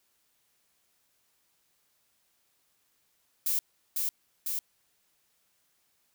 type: noise with echo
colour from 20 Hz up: violet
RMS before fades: -28 dBFS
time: 3.46-3.59 s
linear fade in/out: 2 ms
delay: 500 ms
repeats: 2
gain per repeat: -2 dB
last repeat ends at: 4.59 s
effects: white hiss -72 dBFS RMS until 6.14 s